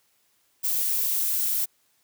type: noise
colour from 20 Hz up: violet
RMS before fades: -25 dBFS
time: 0.63-1.66 s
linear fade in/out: 20 ms
effects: white hiss -67 dBFS RMS until 2.03 s + high-pass 60 Hz 12 dB/octave